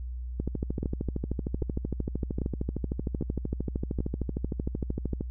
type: two click trains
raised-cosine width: 3 ms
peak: -17 / -17 dBFS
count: 64 / 5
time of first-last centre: 0.4-5.209 / 0.83-4.005 s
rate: 13.1 / 1.26 Hz
effects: added 61 Hz sine -33 dBFS peak until 5.3 s